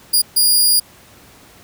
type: tone bursts at uneven times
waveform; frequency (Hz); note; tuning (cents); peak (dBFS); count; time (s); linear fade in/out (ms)
15% pulse; 4847; D#8; -46; -4; 2; 0.13-0.22 / 0.36-0.8; 10
effects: pink hiss -45 dBFS RMS until 1.63 s + high-pass 60 Hz 12 dB/octave